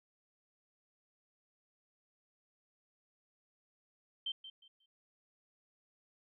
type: tone with echo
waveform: sine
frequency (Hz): 3125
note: G7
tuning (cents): -6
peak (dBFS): -35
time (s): 4.26-4.32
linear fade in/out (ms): 5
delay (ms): 180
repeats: 3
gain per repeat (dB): -12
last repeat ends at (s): 4.86
effects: none